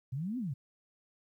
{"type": "exponential two-way sweep", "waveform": "sine", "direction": "up then down", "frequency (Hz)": [121, 266.4, 121], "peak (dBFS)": -33, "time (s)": [0.12, 0.54], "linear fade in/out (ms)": 10, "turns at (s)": 0.38, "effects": ["12-bit"]}